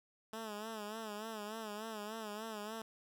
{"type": "tone with vibrato", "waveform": "10% pulse", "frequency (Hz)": 215.6, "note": "A3", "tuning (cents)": -35, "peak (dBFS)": -34, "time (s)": [0.33, 2.82], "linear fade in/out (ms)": 2, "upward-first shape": "sine", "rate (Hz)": 3.4, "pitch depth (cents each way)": 80, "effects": []}